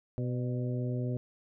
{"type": "harmonic tone with a mistuned harmonic", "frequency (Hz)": 124.8, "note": "B2", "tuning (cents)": 19, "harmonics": [1, 2, 3, 4, 5], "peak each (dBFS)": [-31, -37, -41, -43, -45], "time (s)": [0.18, 1.17], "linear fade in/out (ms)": 0, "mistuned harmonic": 5, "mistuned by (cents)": -47, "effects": []}